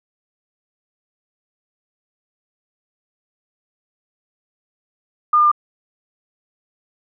sine tone with pitch steps, 1213 / 1205.3 / 1197.7 Hz, D#6 / D6 / D6, -44 / +45 / +34 cents, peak -10 dBFS, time 5.33-5.516 s, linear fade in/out 5 ms, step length 62 ms, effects none

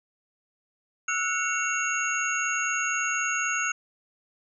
sine tone cluster, 1317 / 1461 / 2215 / 2744 / 6610 Hz, E6 / F#6 / C#7 / F7 / G#8, -2 / -22 / -2 / -31 / -9 cents, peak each -32 / -29 / -34 / -31 / -31 dBFS, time 1.08-3.72 s, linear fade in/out 5 ms, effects none

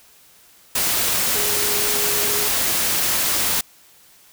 sine tone in noise, 415.3 Hz, G#4, in tune, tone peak -29 dBFS, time 1.35-2.48 s, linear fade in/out 5 ms, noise white, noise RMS -20 dBFS, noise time 0.75-3.61 s, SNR -12 dB, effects white hiss -51 dBFS RMS until 4.32 s

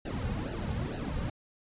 brown noise with flanger, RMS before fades -34 dBFS, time 0.05-1.3 s, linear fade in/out 5 ms, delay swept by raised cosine 0.88 to 3.08 ms, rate 2.2 Hz, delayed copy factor -0.85, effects resampled to 8000 Hz

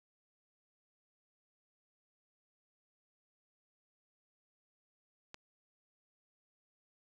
click, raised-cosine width 0.2 ms, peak -29 dBFS, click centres 5.344 s, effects none

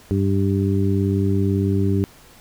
harmonic tone, 98 Hz, G2, in tune, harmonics 1 / 2 / 3 / 4, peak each -19 / -22 / -24 / -25 dBFS, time 0.11-2.04 s, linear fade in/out 0 ms, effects pink hiss -48 dBFS RMS until 2.4 s

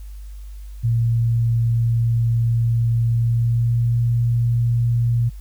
sine tone with pitch glide, 116.2 to 118.16 Hz, A#2 to A#2, -5 to +24 cents, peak -15 dBFS, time 0.83-5.3 s, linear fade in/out 20 ms, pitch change +29 cents, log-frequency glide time 3.09-3.96 s, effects added 50 Hz sine -32 dBFS peak until 5.4 s + white hiss -55 dBFS RMS until 5.4 s

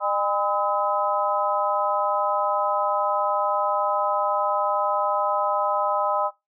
harmonic tone with a mistuned harmonic, 202.3 Hz, G#3, 45 cents flat, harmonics 3 / 4 / 5 / 6, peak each -26 / -26 / -26 / -26 dBFS, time 0-6.31 s, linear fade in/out 50 ms, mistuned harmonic 6, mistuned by +89 cents, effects noise-tail reverb RT60 0.2 s tail -21 dB re dry

